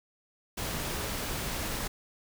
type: noise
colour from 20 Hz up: pink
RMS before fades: -34 dBFS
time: 0.57-1.88 s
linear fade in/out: 10 ms
effects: none